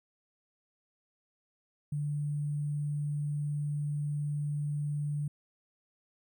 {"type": "tone with sample-and-hold", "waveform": "sine", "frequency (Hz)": 146.9, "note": "D3", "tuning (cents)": 1, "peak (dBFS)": -30, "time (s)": [1.92, 5.28], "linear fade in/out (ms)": 5, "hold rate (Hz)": 8820, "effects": []}